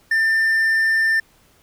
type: tone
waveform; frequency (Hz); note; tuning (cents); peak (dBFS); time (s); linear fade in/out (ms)
triangle; 1791; A6; +30; -13; 0.11-1.2; 5
effects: pink hiss -56 dBFS RMS until 1.62 s